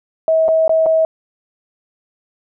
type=tone with dropouts; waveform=sine; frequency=643 Hz; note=E5; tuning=43 cents flat; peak=-10 dBFS; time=0.28-1.05 s; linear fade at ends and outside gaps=1 ms; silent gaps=0.482-0.487 / 0.679-0.694 / 0.86-0.864 s; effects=none